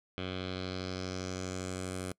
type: tone with low-pass filter sweep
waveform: 10% pulse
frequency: 92.5 Hz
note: F#2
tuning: in tune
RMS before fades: -38 dBFS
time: 0.18-2.12 s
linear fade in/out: 0 ms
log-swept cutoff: 3200 to 9800 Hz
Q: 3.2
effects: noise-tail reverb RT60 0.1 s tail -25 dB re dry